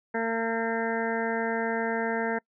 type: harmonic tone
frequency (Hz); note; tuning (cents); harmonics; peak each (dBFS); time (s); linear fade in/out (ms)
227.5; A#3; -42; 1 / 2 / 3 / 4 / 6 / 7 / 8 / 9; -32 / -30 / -34 / -34 / -40 / -35 / -36 / -41; 0.14-2.39; 10
effects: noise-tail reverb RT60 0.1 s tail -26 dB re dry